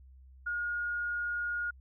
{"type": "tone", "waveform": "sine", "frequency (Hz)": 1432, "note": "F6", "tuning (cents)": 43, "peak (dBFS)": -31, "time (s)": [0.46, 1.71], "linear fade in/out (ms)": 10, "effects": ["added 65 Hz sine -52 dBFS peak until 1.8 s"]}